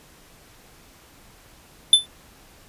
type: tone with exponential decay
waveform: square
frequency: 3520 Hz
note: A7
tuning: in tune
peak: -6 dBFS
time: 1.93-2.06 s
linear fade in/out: 2 ms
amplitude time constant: 27 ms
effects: pink hiss -51 dBFS RMS until 2.68 s + resampled to 32000 Hz